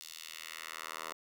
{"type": "tone with high-pass filter sweep", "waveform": "10% pulse", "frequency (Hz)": 80.2, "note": "E2", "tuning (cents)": -47, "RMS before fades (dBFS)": -45, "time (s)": [0.01, 1.13], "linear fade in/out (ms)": 0, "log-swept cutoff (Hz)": [4300, 850], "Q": 1.2, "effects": []}